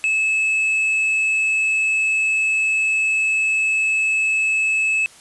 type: tone with tanh clipping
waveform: sine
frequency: 2600 Hz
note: E7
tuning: 24 cents flat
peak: -17 dBFS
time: 0.04-5.06 s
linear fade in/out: 0 ms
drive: 4 dB
effects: white hiss -46 dBFS RMS until 5.2 s + resampled to 24000 Hz